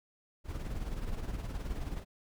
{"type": "noise with tremolo", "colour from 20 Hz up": "brown", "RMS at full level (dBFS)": -35, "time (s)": [0.44, 2.05], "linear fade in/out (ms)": 50, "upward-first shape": "sine", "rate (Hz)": 19, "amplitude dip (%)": 55, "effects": []}